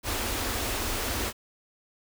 pink band-stop noise, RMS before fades -30 dBFS, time 0.03-1.33 s, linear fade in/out 50 ms, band 110 to 210 Hz, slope 96 dB/octave, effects none

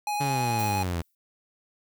square tone with vibrato, 832 Hz, G#5, 3 cents sharp, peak -27 dBFS, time 0.07-0.83 s, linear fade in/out 2 ms, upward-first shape sine, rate 8.9 Hz, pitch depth 12 cents each way
sawtooth exponential sweep, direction down, 145.6 to 81.8 Hz, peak -23 dBFS, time 0.2-1.02 s, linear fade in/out 10 ms
violet noise with exponential decay, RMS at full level -35 dBFS, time 0.59-1.15 s, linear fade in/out 2 ms, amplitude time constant 120 ms
effects none

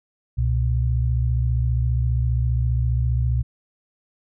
sine tone pair together, 65.77 / 120.7 Hz, C2 / B2, +10 / -39 cents, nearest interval major seventh, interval 1051 cents, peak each -20 / -21 dBFS, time 0.37-3.43 s, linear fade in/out 20 ms, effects none

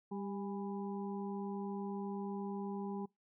harmonic tone with a mistuned harmonic, 198.4 Hz, G3, 21 cents sharp, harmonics 1 / 2 / 4 / 5, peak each -40 / -44 / -48 / -52 dBFS, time 0.11-3.06 s, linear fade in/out 10 ms, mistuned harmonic 4, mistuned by +56 cents, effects noise-tail reverb RT60 0.2 s tail -25 dB re dry

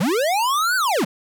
square linear two-way sweep, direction up then down, 145.5 to 1544 to 145.5 Hz, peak -18 dBFS, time 0-1.05 s, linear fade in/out 10 ms, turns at 0.76 s, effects none

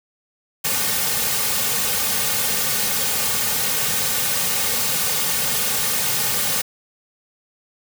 white noise with comb filter, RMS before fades -21 dBFS, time 0.64-6.62 s, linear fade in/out 10 ms, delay 3 ms, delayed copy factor -0.85, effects none

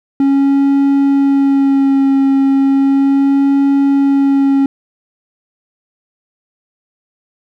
triangle tone with vibrato, 274.9 Hz, C#4, 14 cents flat, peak -6 dBFS, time 0.2-4.66 s, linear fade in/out 2 ms, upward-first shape sine, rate 0.35 Hz, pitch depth 18 cents each way, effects none

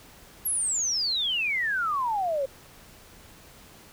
sine exponential sweep, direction down, 11650 to 523 Hz, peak -24 dBFS, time 0.45-2.46 s, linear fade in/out 10 ms, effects pink hiss -51 dBFS RMS until 3.92 s

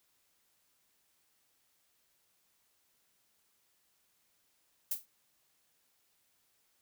violet noise with exponential decay, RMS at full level -29 dBFS, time 4.91-5.06 s, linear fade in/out 5 ms, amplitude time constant 31 ms, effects white hiss -74 dBFS RMS until 6.81 s

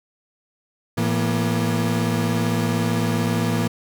35% pulse tone cluster, 111.1 / 169.2 / 240 Hz, A2 / E3 / B3, +17 / +45 / -49 cents, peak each -22 dBFS, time 0.97-3.68 s, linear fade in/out 10 ms, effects none

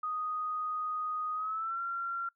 sine tone with pitch glide, 1244.5 to 1372.9 Hz, D#6 to F6, 0 to -30 cents, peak -32 dBFS, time 0.03-2.29 s, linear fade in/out 5 ms, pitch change +170 cents, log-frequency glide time 1.34-1.81 s, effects noise-tail reverb RT60 0.1 s tail -22 dB re dry

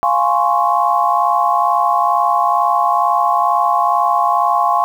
sine chord, Db major seventh, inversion first, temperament equal, 698.5 / 830.6 / 1046.5 / 1108.7 Hz, F5 / Ab5 / C6 / Db6, 0 / 0 / 0 / 0 cents, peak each -17 dBFS, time 0.03-4.84 s, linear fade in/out 0 ms, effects 7-bit

